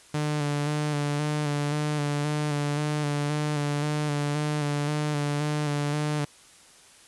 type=tone with vibrato; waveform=sawtooth; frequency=147.8 Hz; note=D3; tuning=11 cents sharp; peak=-21 dBFS; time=0.14-6.25 s; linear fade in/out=5 ms; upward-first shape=square; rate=1.9 Hz; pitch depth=26 cents each way; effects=white hiss -53 dBFS RMS until 7.07 s + resampled to 24000 Hz